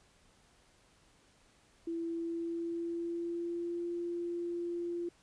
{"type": "tone with pitch glide", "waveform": "sine", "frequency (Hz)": [333.7, 345.1], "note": ["E4", "F4"], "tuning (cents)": [21, -21], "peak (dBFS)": -34, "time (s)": [1.87, 5.09], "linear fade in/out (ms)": 5, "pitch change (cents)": 58, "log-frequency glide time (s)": [2.11, 3.87], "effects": ["pink hiss -66 dBFS RMS until 5.22 s", "resampled to 22050 Hz"]}